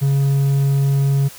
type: tone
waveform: triangle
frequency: 138.59 Hz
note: C#3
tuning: in tune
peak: -11 dBFS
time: 0.01-1.29 s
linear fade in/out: 20 ms
effects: white hiss -39 dBFS RMS until 1.38 s